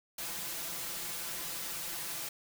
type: noise with comb filter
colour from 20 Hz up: white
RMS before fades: -39 dBFS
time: 0.18-2.29 s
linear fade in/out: 5 ms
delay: 5.9 ms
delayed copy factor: +1
effects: none